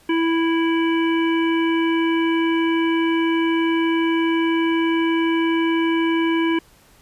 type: harmonic tone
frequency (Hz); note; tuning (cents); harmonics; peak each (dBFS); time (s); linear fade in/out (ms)
329.6; E4; 0; 1 / 3 / 5 / 7 / 9; -17 / -27 / -30 / -29 / -32; 0.09-6.59; 5
effects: pink hiss -53 dBFS RMS until 7.01 s + resampled to 32000 Hz